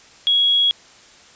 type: tone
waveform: sine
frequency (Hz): 3325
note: G#7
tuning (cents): +1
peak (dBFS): -13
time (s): 0.27-0.71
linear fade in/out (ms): 0
effects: white hiss -47 dBFS RMS until 1.35 s + resampled to 16000 Hz